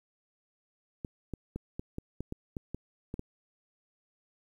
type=clicks; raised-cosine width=3 ms; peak=-23 dBFS; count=11; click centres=1.048 / 1.337 / 1.56 / 1.795 / 1.984 / 2.206 / 2.324 / 2.568 / 2.746 / 3.141 / 3.194 s; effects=10-bit